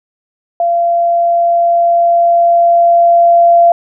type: tone with level ramp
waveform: sine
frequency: 686 Hz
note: F5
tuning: 31 cents flat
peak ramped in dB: -9 to -3 dBFS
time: 0.6-3.72 s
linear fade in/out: 2 ms
effects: none